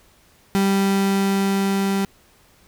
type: tone with level ramp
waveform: 35% pulse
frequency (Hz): 196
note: G3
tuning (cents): 0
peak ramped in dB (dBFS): -14 to -17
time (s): 0.55-2.05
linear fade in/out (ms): 0
effects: pink hiss -55 dBFS RMS until 2.67 s